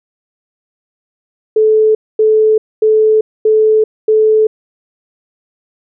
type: tone bursts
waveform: sine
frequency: 434.3 Hz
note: A4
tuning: 23 cents flat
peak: -6 dBFS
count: 5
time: 1.56-4.47 s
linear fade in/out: 5 ms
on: 390 ms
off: 240 ms
effects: none